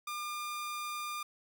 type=tone; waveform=sawtooth; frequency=1203 Hz; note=D6; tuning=41 cents sharp; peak=-33 dBFS; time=0.07-1.23 s; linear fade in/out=5 ms; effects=none